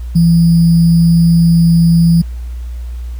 sine tone with sample-and-hold, 167.8 Hz, E3, 31 cents sharp, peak -5 dBFS, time 0.15-2.22 s, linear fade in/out 10 ms, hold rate 4900 Hz, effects added 60 Hz sine -20 dBFS peak until 3.19 s + pink hiss -46 dBFS RMS until 3.19 s

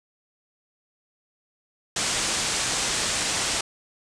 white low-pass noise, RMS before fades -26 dBFS, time 1.96-3.61 s, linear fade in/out 5 ms, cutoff 8800 Hz, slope 48 dB/octave, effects none

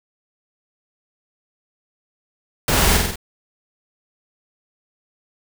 pink noise with echo, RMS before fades -18 dBFS, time 2.68-2.97 s, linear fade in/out 2 ms, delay 47 ms, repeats 4, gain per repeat -3 dB, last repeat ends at 3.158 s, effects none

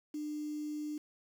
sine tone with quantisation, 300 Hz, D4, 37 cents sharp, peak -36 dBFS, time 0.14-0.98 s, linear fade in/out 5 ms, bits 9, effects none

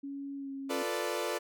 sine tone with pitch glide, 278.7 to 272.8 Hz, C#4 to C#4, +9 to -28 cents, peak -37 dBFS, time 0.03-0.83 s, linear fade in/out 10 ms, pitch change -37 cents, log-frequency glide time 0.36-0.51 s
sawtooth chord, B half-diminished seventh, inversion second, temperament equal, 349.2 / 440 / 493.9 / 587.3 Hz, F4 / A4 / B4 / D5, 0 / 0 / 0 / 0 cents, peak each -34 / -33 / -34 / -33 dBFS, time 0.69-1.39 s, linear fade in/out 20 ms
effects none

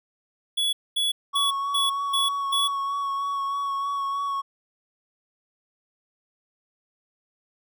square tone bursts, 3390 Hz, G#7, 35 cents sharp, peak -22 dBFS, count 6, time 0.57-2.68 s, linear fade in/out 10 ms, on 160 ms, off 230 ms
triangle tone with vibrato, 1114 Hz, C#6, 8 cents sharp, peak -23 dBFS, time 1.33-4.42 s, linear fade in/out 20 ms, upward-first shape sine, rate 3.2 Hz, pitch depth 18 cents each way
effects none

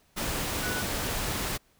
sine tone in noise, 1480 Hz, F#6, in tune, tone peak -33 dBFS, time 0.62-0.83 s, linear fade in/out 20 ms, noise pink, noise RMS -31 dBFS, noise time 0.16-1.58 s, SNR -5 dB, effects pink hiss -65 dBFS RMS until 1.79 s

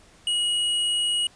square tone, 2901 Hz, F#7, 35 cents flat, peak -22 dBFS, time 0.27-1.27 s, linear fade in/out 2 ms, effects pink hiss -54 dBFS RMS until 1.35 s + resampled to 22050 Hz

